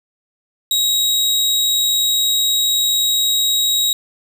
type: tone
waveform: sawtooth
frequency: 3811 Hz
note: A#7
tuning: 38 cents sharp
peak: -11 dBFS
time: 0.71-3.93 s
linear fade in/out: 2 ms
effects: none